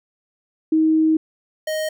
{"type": "tone pair in turn", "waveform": ["sine", "square"], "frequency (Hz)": [316.2, 623], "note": ["D#4", "D#5"], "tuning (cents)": [28, 2], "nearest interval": "octave", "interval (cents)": 1174, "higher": "second", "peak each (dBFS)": [-13, -22], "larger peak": "first", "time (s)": [[0.72, 1.17], [1.67, 1.89]], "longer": "first", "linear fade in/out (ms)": 5, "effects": []}